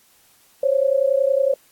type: tone pair together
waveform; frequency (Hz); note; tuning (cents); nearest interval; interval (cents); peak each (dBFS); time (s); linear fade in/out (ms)
sine; 529.2 / 560; C5 / C#5; +20 / +18; minor second; 98; -18; 0.63-1.54; 5
effects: white hiss -56 dBFS RMS until 1.71 s + AAC 64 kbps